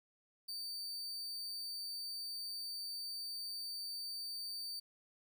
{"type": "tone", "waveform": "40% pulse", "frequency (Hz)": 4601, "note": "D8", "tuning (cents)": -36, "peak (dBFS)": -40, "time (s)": [0.48, 4.8], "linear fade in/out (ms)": 10, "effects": []}